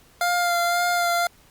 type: tone with vibrato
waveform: 25% pulse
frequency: 698.5 Hz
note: F5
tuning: in tune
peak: -16 dBFS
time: 0.21-1.27 s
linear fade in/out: 2 ms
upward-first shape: sine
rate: 1.9 Hz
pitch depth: 18 cents each way
effects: pink hiss -55 dBFS RMS until 1.5 s + Opus 48 kbps